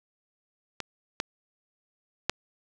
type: clicks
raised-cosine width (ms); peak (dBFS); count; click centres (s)
0.2; -15 / -10 / -6; 3; 0.803 / 1.201 / 2.296
effects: none